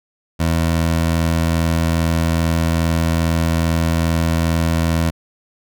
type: tone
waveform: 20% pulse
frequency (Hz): 82.41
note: E2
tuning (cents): 0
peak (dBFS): -10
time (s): 0.39-5.11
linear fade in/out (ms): 20
effects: none